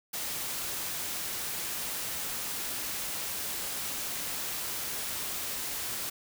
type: noise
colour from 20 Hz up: white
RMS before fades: -35 dBFS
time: 0.13-6.1 s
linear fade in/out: 10 ms
effects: none